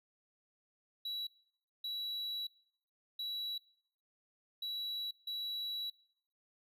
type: tone bursts at uneven times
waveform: triangle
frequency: 3915 Hz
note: B7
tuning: 16 cents flat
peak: -36 dBFS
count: 5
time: 1.05-1.27 / 1.84-2.47 / 3.19-3.58 / 4.62-5.11 / 5.27-5.9 s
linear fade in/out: 5 ms
effects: noise-tail reverb RT60 0.7 s tail -22 dB re dry